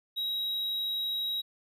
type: tone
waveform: triangle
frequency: 3833 Hz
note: A#7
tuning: 47 cents sharp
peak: -28 dBFS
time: 0.16-1.42 s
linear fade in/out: 20 ms
effects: none